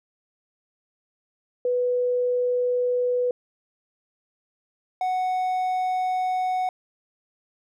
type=tone pair in turn; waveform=sine / triangle; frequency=493.9 / 740 Hz; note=B4 / F#5; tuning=0 / 0 cents; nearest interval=perfect fifth; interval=700 cents; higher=second; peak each=-20 dBFS; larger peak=neither; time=1.65-3.31 / 5.01-6.69 s; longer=second; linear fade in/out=2 ms; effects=none